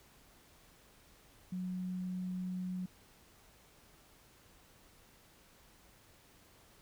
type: tone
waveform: sine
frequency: 183.1 Hz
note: F#3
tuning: 18 cents flat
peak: -36 dBFS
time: 1.52-2.86 s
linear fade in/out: 5 ms
effects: pink hiss -63 dBFS RMS until 6.81 s